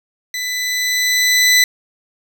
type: tone with level ramp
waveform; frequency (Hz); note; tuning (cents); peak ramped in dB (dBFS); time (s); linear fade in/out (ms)
20% pulse; 1996; B6; +18; -16 to -3; 0.34-1.64; 2
effects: none